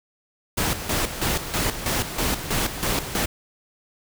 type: noise with tremolo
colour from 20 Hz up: pink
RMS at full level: -23 dBFS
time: 0.57-3.26 s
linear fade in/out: 10 ms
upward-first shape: square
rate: 3.1 Hz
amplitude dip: 65%
effects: none